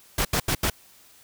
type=noise bursts; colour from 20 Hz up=pink; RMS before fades=-23 dBFS; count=4; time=0.18-0.7 s; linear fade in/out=5 ms; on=70 ms; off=80 ms; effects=white hiss -54 dBFS RMS until 1.23 s